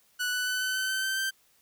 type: tone with pitch steps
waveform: sawtooth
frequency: 1480 / 1491.2 / 1502.4 / 1513.7 / 1525.1 / 1536.6 / 1548.2 / 1559.9 Hz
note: F#6 / F#6 / F#6 / F#6 / G6 / G6 / G6 / G6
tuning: 0 / +13 / +26 / +39 / -48 / -35 / -22 / -9 cents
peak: -24 dBFS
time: 0.19-1.31 s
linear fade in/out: 20 ms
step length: 140 ms
effects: white hiss -65 dBFS RMS until 1.61 s